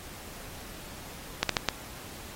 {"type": "clicks", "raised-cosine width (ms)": 0.2, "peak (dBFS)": -5, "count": 4, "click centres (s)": [1.43, 1.493, 1.568, 1.687], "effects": ["pink hiss -45 dBFS RMS until 2.35 s", "AAC 48 kbps"]}